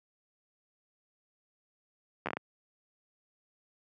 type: slowing click train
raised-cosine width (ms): 0.5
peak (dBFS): -18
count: 6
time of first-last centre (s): 2.26-2.369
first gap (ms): 11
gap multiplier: 1.35
effects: high-pass 150 Hz 12 dB/octave